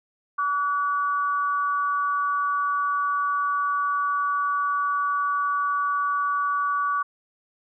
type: tone pair together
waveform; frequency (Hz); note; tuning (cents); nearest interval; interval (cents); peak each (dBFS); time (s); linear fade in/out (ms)
sine; 1144 / 1463.9; D6 / F#6; -46 / -19; major third; 427; -22 / -29; 0.38-7.03; 10
effects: none